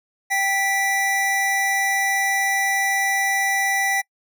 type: tone pair together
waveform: square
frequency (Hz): 783.3 / 1968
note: G5 / B6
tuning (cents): -2 / -7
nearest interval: octave + major third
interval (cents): 1595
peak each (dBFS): -24 / -21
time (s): 0.3-4.02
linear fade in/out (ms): 20
effects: noise-tail reverb RT60 0.1 s tail -25 dB re dry